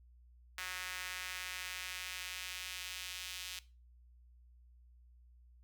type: tone with high-pass filter sweep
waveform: sawtooth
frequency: 183.4 Hz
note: F#3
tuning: 15 cents flat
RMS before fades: -44 dBFS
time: 0.58-3.59 s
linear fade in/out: 0 ms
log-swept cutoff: 1800 to 3100 Hz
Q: 1.5
effects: noise-tail reverb RT60 0.3 s tail -18 dB re dry + added 60 Hz sine -59 dBFS peak until 5.63 s